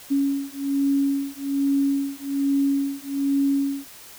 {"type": "beating tone pair", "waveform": "sine", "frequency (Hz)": [277.2, 278.4], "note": ["C#4", "C#4"], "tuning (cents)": [0, 8], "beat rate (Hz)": 1.2, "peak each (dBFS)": -23, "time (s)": [0.1, 3.87], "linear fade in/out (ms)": 20, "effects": ["white hiss -44 dBFS RMS until 4.18 s"]}